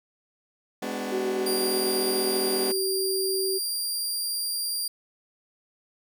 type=chord; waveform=20% pulse; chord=G# half-diminished seventh; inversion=none; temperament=equal with one note detuned; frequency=207.7 / 251.7 / 293.7 / 370 Hz; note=G#3 / B3 / D4 / F#4; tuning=0 / +33 / 0 / 0 cents; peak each=-30 / -28 / -32 / -34 dBFS; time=0.82-2.72 s; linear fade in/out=5 ms
type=tone with pitch glide; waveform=sine; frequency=378.3 to 382.7 Hz; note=F#4 to G4; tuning=+38 to -42 cents; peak=-26 dBFS; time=1.11-3.59 s; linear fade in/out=20 ms; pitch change=+20 cents; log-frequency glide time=1.7-2.69 s
type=tone; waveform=20% pulse; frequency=4769 Hz; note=D8; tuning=26 cents sharp; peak=-21 dBFS; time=1.46-4.88 s; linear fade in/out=5 ms
effects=none